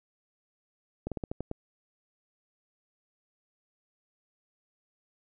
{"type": "slowing click train", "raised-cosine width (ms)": 2, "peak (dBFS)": -20, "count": 7, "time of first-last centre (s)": [1.07, 1.514], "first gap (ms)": 47, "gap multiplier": 1.18, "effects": []}